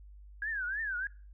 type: tone with vibrato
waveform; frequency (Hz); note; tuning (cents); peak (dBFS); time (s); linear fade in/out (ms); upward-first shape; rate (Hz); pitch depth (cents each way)
sine; 1614; G#6; -50; -32; 0.42-1.07; 2; triangle; 3.2; 230
effects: noise-tail reverb RT60 0.4 s tail -23 dB re dry + added 50 Hz sine -49 dBFS peak until 1.33 s